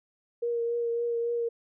sine tone with vibrato, 469.9 Hz, A#4, 14 cents sharp, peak -26 dBFS, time 0.42-1.49 s, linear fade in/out 10 ms, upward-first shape triangle, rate 3.6 Hz, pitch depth 20 cents each way, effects none

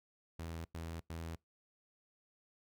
sawtooth tone bursts, 82.41 Hz, E2, in tune, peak -38 dBFS, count 3, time 0.39-1.358 s, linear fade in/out 5 ms, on 260 ms, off 94 ms, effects noise-tail reverb RT60 0.2 s tail -26 dB re dry

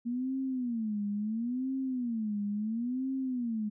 sine tone with vibrato, 233.1 Hz, A#3, in tune, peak -30 dBFS, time 0.05-3.7 s, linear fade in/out 20 ms, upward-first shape sine, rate 0.73 Hz, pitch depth 230 cents each way, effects none

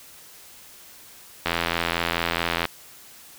click train, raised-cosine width 0.3 ms, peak -6 dBFS, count 102, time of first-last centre 1.46-2.654 s, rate 84.6 Hz, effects white hiss -47 dBFS RMS until 3.38 s

